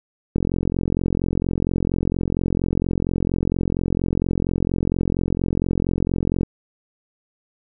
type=click train; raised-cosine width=3 ms; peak=-8 dBFS; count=270; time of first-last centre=0.36-6.432 s; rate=44.3 Hz; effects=none